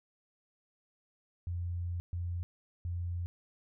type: tone bursts at uneven times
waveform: sine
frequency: 87.31 Hz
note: F2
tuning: in tune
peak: -33 dBFS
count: 3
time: 1.47-2 / 2.13-2.43 / 2.85-3.26 s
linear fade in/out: 0 ms
effects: none